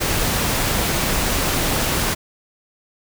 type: noise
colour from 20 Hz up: pink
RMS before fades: -20 dBFS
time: 0-2.15 s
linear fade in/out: 20 ms
effects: none